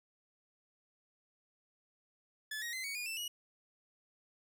sawtooth tone with pitch steps, 1727 / 1883.3 / 2054 / 2240 / 2442 / 2663 / 2904 Hz, A6 / A#6 / C7 / C#7 / D#7 / E7 / F#7, -33 / +17 / -33 / +18 / -33 / +17 / -33 cents, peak -35 dBFS, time 2.51-3.28 s, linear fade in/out 5 ms, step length 110 ms, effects none

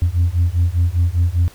sine beating tone pair, 84.2 / 89.2 Hz, E2 / F2, +37 / +37 cents, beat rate 5 Hz, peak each -15 dBFS, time 0.02-1.48 s, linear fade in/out 0 ms, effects tanh soft clip ceiling -9 dBFS + pink hiss -45 dBFS RMS until 1.54 s

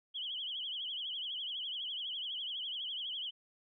sine tone with vibrato, 3131 Hz, G7, 3 cents flat, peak -37 dBFS, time 0.14-3.31 s, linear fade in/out 20 ms, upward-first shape triangle, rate 12 Hz, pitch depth 150 cents each way, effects none

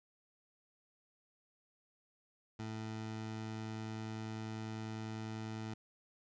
20% pulse tone, 110.1 Hz, A2, 2 cents sharp, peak -36 dBFS, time 2.59-5.74 s, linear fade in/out 5 ms, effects resampled to 16000 Hz + 13-bit

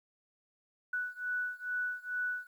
sine beating tone pair, 1480 / 1482.3 Hz, F#6 / F#6, 0 / +3 cents, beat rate 2.3 Hz, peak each -36 / -37 dBFS, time 0.93-2.47 s, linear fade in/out 5 ms, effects 11-bit

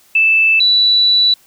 sine tone pair in turn, 2637 / 3951 Hz, E7 / B7, 0 / 0 cents, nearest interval perfect fifth, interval 700 cents, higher second, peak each -8 dBFS, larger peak neither, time 0.15-0.6 / 0.6-1.34 s, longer second, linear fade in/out 5 ms, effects white hiss -50 dBFS RMS until 1.46 s

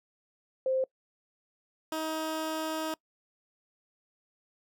sine / 15% pulse tone pair in turn, 523.3 / 316.3 Hz, C5 / D#4, 0 / +29 cents, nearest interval major sixth, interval 871 cents, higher first, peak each -25 dBFS, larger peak neither, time 0.66-0.84 / 1.92-2.94 s, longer second, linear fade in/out 2 ms, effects noise-tail reverb RT60 0.1 s tail -24 dB re dry

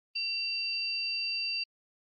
sine tone pair together, 2738 / 4664 Hz, F7 / D8, -35 / -13 cents, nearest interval major sixth, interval 922 cents, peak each -34 / -32 dBFS, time 0.15-1.64 s, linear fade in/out 10 ms, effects Opus 32 kbps

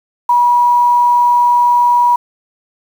sine tone with quantisation, 967 Hz, B5, 37 cents flat, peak -7 dBFS, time 0.29-2.16 s, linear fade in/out 5 ms, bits 6, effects none

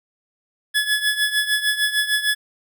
25% pulse tone with tremolo, 1705 Hz, G#6, 45 cents sharp, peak -11 dBFS, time 0.74-2.35 s, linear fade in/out 20 ms, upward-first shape triangle, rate 6.6 Hz, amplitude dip 80%, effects none

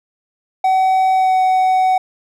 triangle tone with pitch glide, 756 to 749 Hz, F#5 to F#5, +37 to +21 cents, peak -9 dBFS, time 0.64-1.98 s, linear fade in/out 5 ms, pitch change -16 cents, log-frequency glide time 1.14-1.36 s, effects none

